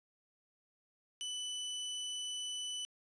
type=tone; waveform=sawtooth; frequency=2989 Hz; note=F#7; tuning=17 cents sharp; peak=-35 dBFS; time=1.21-2.85 s; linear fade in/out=0 ms; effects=resampled to 22050 Hz + 11-bit

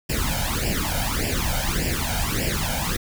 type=noise with flanger; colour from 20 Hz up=pink; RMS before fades=-24 dBFS; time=0.09-2.97 s; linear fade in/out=10 ms; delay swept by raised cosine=0.39 to 1.35 ms; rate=1.7 Hz; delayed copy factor=+0.85; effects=none

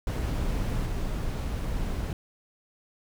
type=noise with level steps; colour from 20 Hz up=brown; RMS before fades=-28 / -30 dBFS; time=0.07-2.13 s; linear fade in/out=2 ms; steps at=0.85 s; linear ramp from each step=10 ms; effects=none

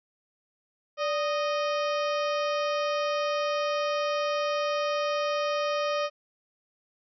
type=harmonic tone with a mistuned harmonic; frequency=620 Hz; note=D#5; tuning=6 cents flat; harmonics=1 / 2 / 3 / 4 / 5 / 6 / 7 / 8 / 9; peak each=-27 / -31 / -40 / -38 / -40 / -46 / -47 / -45 / -44 dBFS; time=0.97-6.1 s; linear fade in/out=50 ms; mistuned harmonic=1; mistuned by=-100 cents; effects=none

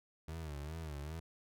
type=tone with vibrato; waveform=30% pulse; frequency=76.5 Hz; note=D#2; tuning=29 cents flat; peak=-39 dBFS; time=0.28-1.2 s; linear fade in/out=5 ms; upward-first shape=sine; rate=2.5 Hz; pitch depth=130 cents each way; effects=none

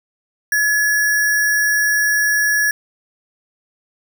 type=tone with sample-and-hold; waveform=sine; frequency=1700 Hz; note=G#6; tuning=40 cents sharp; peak=-13 dBFS; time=0.52-2.71 s; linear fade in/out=2 ms; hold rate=7350 Hz; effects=none

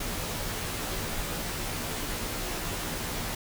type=noise with comb filter; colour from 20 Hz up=pink; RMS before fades=-33 dBFS; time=0-3.35 s; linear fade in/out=5 ms; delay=15 ms; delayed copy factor=-0.8; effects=none

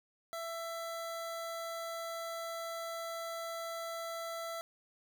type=tone; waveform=25% pulse; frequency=666 Hz; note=E5; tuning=18 cents sharp; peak=-35 dBFS; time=0.33-4.61 s; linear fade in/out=0 ms; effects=none

